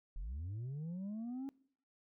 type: linear sweep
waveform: sine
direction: up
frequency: 35.13 to 277.2 Hz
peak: -37 dBFS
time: 0.16-1.49 s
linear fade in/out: 0 ms
effects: noise-tail reverb RT60 0.6 s tail -24 dB re dry + tanh soft clip ceiling -39 dBFS